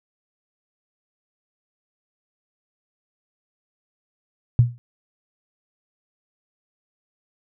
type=tone with exponential decay; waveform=sine; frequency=120 Hz; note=B2; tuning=49 cents flat; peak=-7 dBFS; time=4.59-4.78 s; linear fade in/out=0 ms; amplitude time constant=41 ms; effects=none